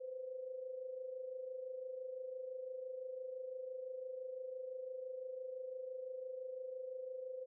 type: tone with amplitude modulation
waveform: sine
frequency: 514 Hz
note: C5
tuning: 31 cents flat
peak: -40 dBFS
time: 0-7.46 s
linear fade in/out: 20 ms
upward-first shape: sine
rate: 25.9 Hz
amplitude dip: 60%
effects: none